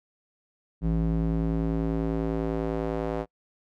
square tone with band-pass filter sweep, 55 Hz, A1, in tune, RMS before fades -27 dBFS, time 0.81-3.26 s, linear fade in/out 50 ms, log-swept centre 170 to 540 Hz, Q 1.3, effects noise-tail reverb RT60 0.1 s tail -26 dB re dry

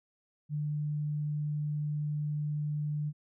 sine tone, 149.1 Hz, D3, 27 cents sharp, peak -30 dBFS, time 0.49-3.13 s, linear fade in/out 50 ms, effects none

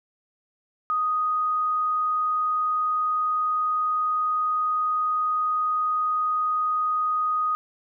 sine tone, 1245 Hz, D#6, 1 cent sharp, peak -21 dBFS, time 0.9-7.55 s, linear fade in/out 0 ms, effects none

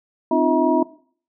sine tone cluster, 260 / 304.8 / 343.8 / 645 / 954 Hz, C4 / D#4 / F4 / E5 / A#5, -11 / -36 / -27 / -38 / +40 cents, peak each -21 dBFS, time 0.31-0.83 s, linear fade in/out 5 ms, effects noise-tail reverb RT60 0.5 s tail -19 dB re dry

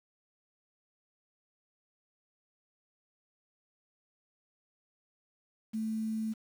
sine tone with quantisation, 220 Hz, A3, in tune, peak -31 dBFS, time 5.73-6.34 s, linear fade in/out 20 ms, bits 9, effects none

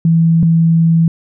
sine tone pair in turn, 164.81 / 164.81 Hz, E3 / E3, 0 / 0 cents, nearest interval unison, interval 0 cents, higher neither, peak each -7 dBFS, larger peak neither, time 0.05-0.43 / 0.43-1.08 s, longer second, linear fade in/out 2 ms, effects none

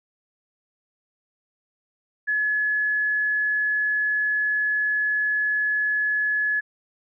sine tone, 1703 Hz, G#6, 43 cents sharp, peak -20 dBFS, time 2.27-6.61 s, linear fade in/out 20 ms, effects none

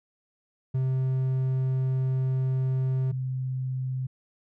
triangle / sine tone pair in turn, 130.81 / 129.68 Hz, C3 / C3, 0 / -15 cents, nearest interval unison, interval 15 cents, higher first, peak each -21 / -27 dBFS, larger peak first, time 0.74-3.12 / 3.12-4.07 s, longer first, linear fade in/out 10 ms, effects none

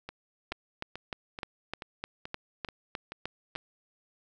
two click trains, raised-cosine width 0.3 ms, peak -18 / -23 dBFS, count 11 / 9, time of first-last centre 0.52-3.56 / 0.09-3.553 s, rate 3.29 / 2.31 Hz, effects none

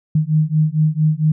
sine beating tone pair, 152.8 / 157.2 Hz, D#3 / D#3, -31 / +18 cents, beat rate 4.4 Hz, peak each -16 dBFS, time 0.15-1.32 s, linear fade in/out 5 ms, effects none

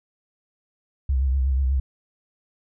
sine tone with vibrato, 66.4 Hz, C2, 26 cents sharp, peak -18 dBFS, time 1.09-1.8 s, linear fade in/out 5 ms, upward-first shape triangle, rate 8.2 Hz, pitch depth 90 cents each way, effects none

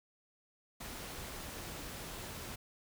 pink noise, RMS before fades -45 dBFS, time 0.8-2.56 s, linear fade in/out 10 ms, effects none

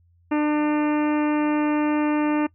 harmonic tone with a mistuned harmonic, 299.6 Hz, D4, 35 cents sharp, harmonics 1 / 2 / 3 / 4 / 5 / 6 / 7 / 8 / 9, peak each -19 / -30 / -29 / -34 / -38 / -38 / -41 / -39 / -40 dBFS, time 0.31-2.47 s, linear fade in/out 10 ms, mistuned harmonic 9, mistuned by +32 cents, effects noise-tail reverb RT60 0.1 s tail -23 dB re dry + added 86 Hz sine -56 dBFS peak until 2.54 s

